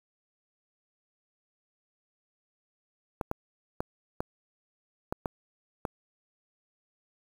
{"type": "clicks", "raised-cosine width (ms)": 1, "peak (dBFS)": -16, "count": 7, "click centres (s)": [3.212, 3.314, 3.805, 4.205, 5.125, 5.258, 5.852], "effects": ["7-bit"]}